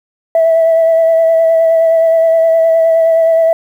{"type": "tone with vibrato", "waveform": "sine", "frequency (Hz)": 655, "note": "E5", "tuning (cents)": -11, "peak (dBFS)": -5, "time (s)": [0.35, 3.53], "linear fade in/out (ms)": 2, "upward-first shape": "sine", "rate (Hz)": 9.6, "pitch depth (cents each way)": 19, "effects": ["tanh soft clip ceiling -3 dBFS", "7-bit"]}